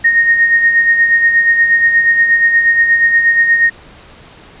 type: tone with tremolo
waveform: sine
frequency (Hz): 1856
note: A#6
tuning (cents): -8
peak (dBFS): -5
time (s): 0.04-3.7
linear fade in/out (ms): 10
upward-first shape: sine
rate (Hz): 8.4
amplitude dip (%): 50
effects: pink hiss -39 dBFS RMS until 4.6 s + resampled to 8000 Hz

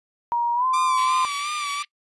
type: tone with pitch glide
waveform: sine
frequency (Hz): 947 to 1032.7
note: A#5 to C6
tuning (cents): +27 to -23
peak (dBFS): -19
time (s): 0.32-1.25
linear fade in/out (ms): 0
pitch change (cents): +150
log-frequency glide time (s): 0.55-0.66
type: tone with vibrato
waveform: sawtooth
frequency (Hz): 1172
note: D6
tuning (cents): -4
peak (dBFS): -22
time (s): 0.73-1.83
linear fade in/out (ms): 10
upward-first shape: sine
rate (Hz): 2.8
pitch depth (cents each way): 51
type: band-pass noise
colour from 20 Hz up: pink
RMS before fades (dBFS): -38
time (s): 0.97-1.85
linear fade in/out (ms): 5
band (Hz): 2000 to 4300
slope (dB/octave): 48
effects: noise-tail reverb RT60 0.1 s tail -23 dB re dry + resampled to 24000 Hz

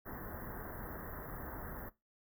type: band-stop noise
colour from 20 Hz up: pink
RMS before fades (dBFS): -45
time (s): 0.05-1.9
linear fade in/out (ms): 20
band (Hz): 1900 to 12000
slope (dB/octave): 96
effects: noise-tail reverb RT60 0.2 s tail -18 dB re dry

